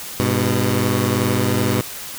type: tone pair together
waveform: 15% pulse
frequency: 101.2 / 123.8 Hz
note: G#2 / B2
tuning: -44 / +5 cents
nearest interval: minor third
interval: 349 cents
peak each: -13 dBFS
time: 0.2-1.81 s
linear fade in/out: 0 ms
effects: white hiss -32 dBFS RMS until 2.18 s